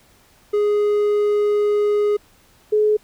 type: tone pair in turn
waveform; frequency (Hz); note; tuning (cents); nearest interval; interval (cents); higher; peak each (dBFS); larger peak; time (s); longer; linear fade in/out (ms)
triangle / sine; 415.3 / 424.8; G#4 / G#4; 0 / +39; unison; 39; second; -13; neither; 0.53-2.17 / 2.72-2.97; first; 10
effects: pink hiss -54 dBFS RMS until 3.03 s